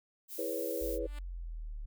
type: noise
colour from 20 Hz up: violet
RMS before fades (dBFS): -43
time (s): 0.28-0.99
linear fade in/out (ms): 50
type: chord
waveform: sine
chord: C# minor seventh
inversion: first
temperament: equal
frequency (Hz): 329.6 / 415.3 / 493.9 / 554.4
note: E4 / G#4 / B4 / C#5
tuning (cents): 0 / 0 / 0 / 0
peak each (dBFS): -40 / -40 / -37 / -40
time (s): 0.38-1.07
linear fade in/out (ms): 10
type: linear sweep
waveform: sine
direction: down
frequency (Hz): 51.2 to 35.74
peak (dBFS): -38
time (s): 0.81-1.86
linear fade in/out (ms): 10
type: tone with exponential growth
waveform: 5% pulse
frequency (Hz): 293.7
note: D4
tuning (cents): 0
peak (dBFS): -37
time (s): 0.93-1.19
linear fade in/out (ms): 5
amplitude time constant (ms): 56
effects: none